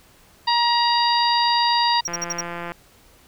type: harmonic tone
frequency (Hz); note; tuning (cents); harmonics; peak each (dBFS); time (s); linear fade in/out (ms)
948; A#5; +29; 1 / 2 / 3 / 4 / 5; -18 / -27 / -29 / -26 / -23; 0.47-2.01; 10
type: tone bursts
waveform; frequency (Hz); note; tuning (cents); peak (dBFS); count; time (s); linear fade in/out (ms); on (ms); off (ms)
triangle; 5640; F8; +16; -21; 5; 2.05-2.409; 5; 27; 56
type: click train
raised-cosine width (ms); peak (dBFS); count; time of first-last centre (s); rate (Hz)
0.5; -16; 111; 2.08-2.72; 172
effects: pink hiss -53 dBFS RMS until 3.27 s